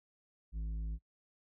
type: tone with tanh clipping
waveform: sine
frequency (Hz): 54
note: A1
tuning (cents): -32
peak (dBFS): -37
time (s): 0.52-0.99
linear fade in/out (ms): 50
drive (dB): 8
effects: noise-tail reverb RT60 0.1 s tail -25 dB re dry